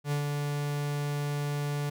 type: tone with ADSR envelope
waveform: 45% pulse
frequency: 145.3 Hz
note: D3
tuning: 18 cents flat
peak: -26 dBFS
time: 0.04-1.9 s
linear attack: 76 ms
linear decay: 110 ms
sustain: -3 dB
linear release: 9 ms
effects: none